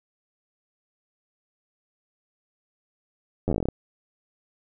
slowing click train, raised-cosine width 2 ms, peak -12 dBFS, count 12, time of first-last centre 3.48-3.687 s, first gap 10 ms, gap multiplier 1.12, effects none

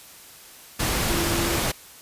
sine tone in noise, 340 Hz, F4, 46 cents flat, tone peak -27 dBFS, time 1.09-1.57 s, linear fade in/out 10 ms, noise pink, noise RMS -24 dBFS, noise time 0.79-1.72 s, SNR -6 dB, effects white hiss -46 dBFS RMS until 2.01 s + resampled to 32000 Hz

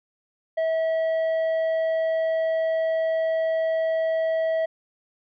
sine tone with tanh clipping, 647 Hz, E5, 32 cents flat, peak -22 dBFS, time 0.57-4.66 s, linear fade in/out 10 ms, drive 6 dB, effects none

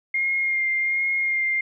sine tone with vibrato, 2126 Hz, C7, 27 cents sharp, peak -20 dBFS, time 0.14-1.61 s, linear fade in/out 5 ms, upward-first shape sine, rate 1.3 Hz, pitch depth 19 cents each way, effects none

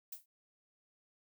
violet noise with exponential decay, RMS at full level -40 dBFS, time 0.12-0.26 s, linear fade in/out 5 ms, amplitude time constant 30 ms, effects none

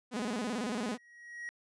sawtooth tone with vibrato, 228.5 Hz, A#3, 34 cents flat, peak -29 dBFS, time 0.11-0.98 s, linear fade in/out 50 ms, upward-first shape square, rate 18 Hz, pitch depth 160 cents each way
triangle tone with exponential growth, 1900 Hz, A#6, 33 cents sharp, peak -35 dBFS, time 0.66-1.49 s, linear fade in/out 0 ms, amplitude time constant 180 ms
effects resampled to 22050 Hz

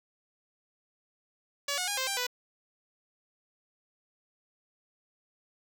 5% pulse tone with pitch steps, 568 / 727 / 814 / 523 / 789 / 494.6 Hz, C#5 / F#5 / G#5 / C5 / G5 / B4, +42 / -31 / -35 / -1 / +11 / +3 cents, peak -18 dBFS, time 1.68-2.268 s, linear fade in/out 5 ms, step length 98 ms, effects none

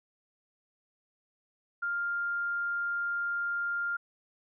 sine tone, 1400 Hz, F6, 4 cents sharp, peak -29 dBFS, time 1.82-3.97 s, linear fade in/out 10 ms, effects none

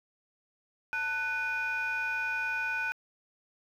sine tone cluster, 888 / 1490 / 2461 Hz, A5 / F#6 / D#7, +16 / +12 / -20 cents, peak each -38 / -30 / -33 dBFS, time 0.93-2.92 s, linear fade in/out 0 ms, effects tanh soft clip ceiling -24 dBFS + 10-bit

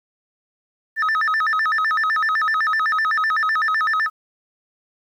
sine tone with vibrato, 1500 Hz, F#6, 23 cents sharp, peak -14 dBFS, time 0.96-4.1 s, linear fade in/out 50 ms, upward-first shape square, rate 7.9 Hz, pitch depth 290 cents each way, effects tanh soft clip ceiling -16 dBFS + 9-bit

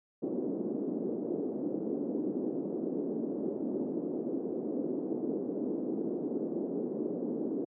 pink band-pass noise, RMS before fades -34 dBFS, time 0.22-7.65 s, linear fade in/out 10 ms, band 240 to 410 Hz, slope 24 dB/octave, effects high-pass 150 Hz 12 dB/octave

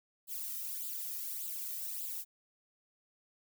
violet noise with flanger, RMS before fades -40 dBFS, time 0.27-2.25 s, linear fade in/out 50 ms, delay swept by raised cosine 0.25 to 1.65 ms, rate 1.7 Hz, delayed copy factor +0.85, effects none

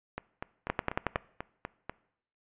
two click trains, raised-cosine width 0.5 ms, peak -20 / -12 dBFS, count 8 / 6, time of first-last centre 0.18-1.896 / 0.7-1.159 s, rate 4.08 / 10.9 Hz, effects noise-tail reverb RT60 0.7 s tail -21 dB re dry + resampled to 8000 Hz

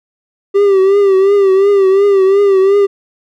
triangle tone with vibrato, 392.6 Hz, G4, 3 cents sharp, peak -4 dBFS, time 0.54-2.87 s, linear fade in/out 20 ms, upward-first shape triangle, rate 2.8 Hz, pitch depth 75 cents each way, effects none

